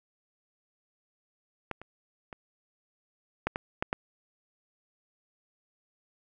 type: clicks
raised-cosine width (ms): 0.5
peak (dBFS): -18 / -29 / -26 / -12 / -16 / -13 / -13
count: 7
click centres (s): 1.713 / 1.816 / 2.328 / 3.47 / 3.559 / 3.825 / 3.929
effects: none